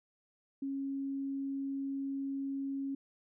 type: tone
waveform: sine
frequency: 274 Hz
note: C#4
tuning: 20 cents flat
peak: -34 dBFS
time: 0.62-2.95 s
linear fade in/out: 5 ms
effects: none